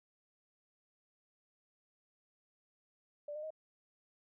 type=tone with pitch steps; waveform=sine; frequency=587.3 / 607 / 627.3 Hz; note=D5 / D#5 / D#5; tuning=0 / -43 / +14 cents; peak=-40 dBFS; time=3.28-3.505 s; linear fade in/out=5 ms; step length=75 ms; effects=none